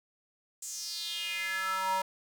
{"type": "tone with high-pass filter sweep", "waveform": "square", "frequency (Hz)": 189.6, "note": "F#3", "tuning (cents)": 43, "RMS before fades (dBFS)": -34, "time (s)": [0.62, 2.02], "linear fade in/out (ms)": 5, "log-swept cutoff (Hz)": [7600, 800], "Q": 4.6, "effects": []}